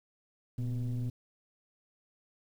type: tone with frequency modulation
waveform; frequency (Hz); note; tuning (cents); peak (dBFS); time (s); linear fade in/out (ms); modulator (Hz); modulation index
sine; 119.3; A#2; +41; -29; 0.58-1.1; 5; 131; 0.67
effects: tanh soft clip ceiling -29 dBFS + 10-bit